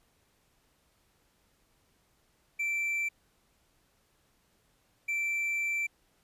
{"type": "tone pair in turn", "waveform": "triangle", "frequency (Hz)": [2339, 2339], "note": ["D7", "D7"], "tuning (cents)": [-8, -8], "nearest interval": "unison", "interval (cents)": 0, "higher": "neither", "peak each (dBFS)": -27, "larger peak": "neither", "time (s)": [[2.59, 3.09], [5.08, 5.87]], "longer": "second", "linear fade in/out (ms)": 10, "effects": ["pink hiss -70 dBFS RMS until 6.23 s", "resampled to 32000 Hz"]}